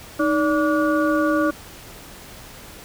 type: harmonic tone with a mistuned harmonic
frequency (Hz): 288.9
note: D4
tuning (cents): -28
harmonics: 1 / 2 / 4 / 5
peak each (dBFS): -19 / -22 / -25 / -26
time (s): 0.19-1.51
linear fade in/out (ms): 10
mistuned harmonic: 1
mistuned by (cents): +120
effects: pink hiss -41 dBFS RMS until 2.84 s